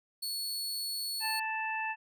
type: tone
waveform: sawtooth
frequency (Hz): 4404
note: C#8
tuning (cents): -12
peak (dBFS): -31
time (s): 0.22-1.4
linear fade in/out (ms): 10
type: harmonic tone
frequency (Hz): 880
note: A5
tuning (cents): 0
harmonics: 1 / 2 / 3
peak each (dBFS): -35 / -37 / -37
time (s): 1.2-1.96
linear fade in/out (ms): 50
effects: none